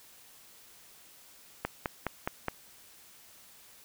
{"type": "click train", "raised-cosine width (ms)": 0.5, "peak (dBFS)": -15, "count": 5, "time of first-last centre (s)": [1.65, 2.483], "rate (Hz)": 4.8, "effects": ["white hiss -56 dBFS RMS until 3.84 s"]}